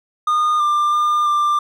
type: tone with pitch steps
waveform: triangle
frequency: 1222 / 1191 / 1203 / 1187 Hz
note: D#6 / D6 / D6 / D6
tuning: -32 / +24 / +41 / +18 cents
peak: -12 dBFS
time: 0.27-1.59 s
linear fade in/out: 5 ms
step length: 330 ms
effects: none